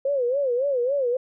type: tone with vibrato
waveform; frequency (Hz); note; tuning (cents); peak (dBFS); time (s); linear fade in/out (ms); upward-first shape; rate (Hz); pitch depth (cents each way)
sine; 523.3; C5; 0; -20; 0.05-1.17; 5; sine; 3.6; 160
effects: none